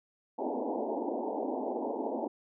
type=band-pass noise; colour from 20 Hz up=pink; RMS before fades=-34 dBFS; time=0.38-2.28 s; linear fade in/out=10 ms; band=230 to 920 Hz; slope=96 dB/octave; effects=none